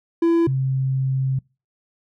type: tone pair in turn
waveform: triangle / sine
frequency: 335.3 / 132.74 Hz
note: E4 / C3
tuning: +30 / +25 cents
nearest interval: octave + major third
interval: 1605 cents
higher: first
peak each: -12 / -18 dBFS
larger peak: first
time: 0.22-0.47 / 0.47-1.39 s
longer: second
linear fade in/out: 5 ms
effects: noise-tail reverb RT60 0.3 s tail -26 dB re dry